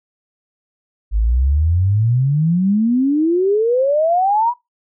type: exponential sweep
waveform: sine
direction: up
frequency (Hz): 49.91 to 987.8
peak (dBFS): -12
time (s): 1.11-4.54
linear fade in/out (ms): 50
effects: noise-tail reverb RT60 0.2 s tail -22 dB re dry